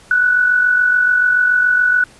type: tone with amplitude modulation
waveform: sine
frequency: 1480 Hz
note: F#6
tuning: in tune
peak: -8 dBFS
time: 0.11-2.04 s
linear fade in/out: 2 ms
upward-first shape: sine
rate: 47 Hz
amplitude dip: 50%
effects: pink hiss -45 dBFS RMS until 2.19 s + resampled to 24000 Hz